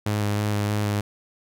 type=tone with vibrato; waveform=sawtooth; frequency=104 Hz; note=G#2; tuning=3 cents sharp; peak=-18 dBFS; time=0.06-1.01 s; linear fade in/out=5 ms; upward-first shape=square; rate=3.2 Hz; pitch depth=13 cents each way; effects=none